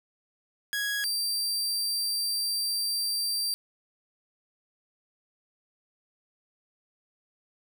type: tone pair in turn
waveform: sawtooth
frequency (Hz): 1661.2 / 4699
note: G#6 / D8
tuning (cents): 0 / 0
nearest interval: octave + tritone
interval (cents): 1800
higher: second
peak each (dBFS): -24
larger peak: neither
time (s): 0.73-1.04 / 1.04-3.54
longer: second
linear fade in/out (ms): 0
effects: none